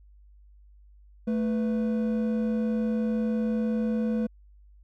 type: tone pair together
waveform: triangle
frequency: 220.9 / 494.7 Hz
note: A3 / B4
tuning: +7 / +3 cents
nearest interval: octave + major second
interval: 1396 cents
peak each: -22 / -30 dBFS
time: 1.27-4.27 s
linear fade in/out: 10 ms
effects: tanh soft clip ceiling -16 dBFS + added 50 Hz sine -51 dBFS peak until 4.83 s